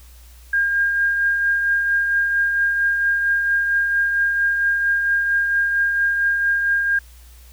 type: tone with tremolo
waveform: sine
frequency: 1612 Hz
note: G6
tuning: 48 cents sharp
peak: -14 dBFS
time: 0.53-6.99 s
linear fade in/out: 5 ms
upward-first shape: triangle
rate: 4.4 Hz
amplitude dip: 40%
effects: added 60 Hz sine -42 dBFS peak until 7.52 s + white hiss -51 dBFS RMS until 7.52 s